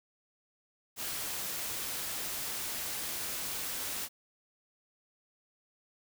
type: noise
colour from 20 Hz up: white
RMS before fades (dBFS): -37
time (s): 0.96-4.09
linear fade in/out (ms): 50
effects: none